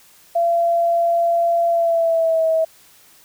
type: tone with pitch glide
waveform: sine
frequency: 681 to 645.4 Hz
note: F5 to E5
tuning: -44 to -37 cents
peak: -14 dBFS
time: 0.35-2.65 s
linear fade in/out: 10 ms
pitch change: -93 cents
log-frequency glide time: 1.67-2.46 s
effects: white hiss -50 dBFS RMS until 3.24 s